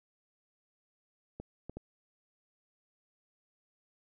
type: clicks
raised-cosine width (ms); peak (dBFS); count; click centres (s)
2; -28; 3; 1.4 / 1.696 / 1.77
effects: none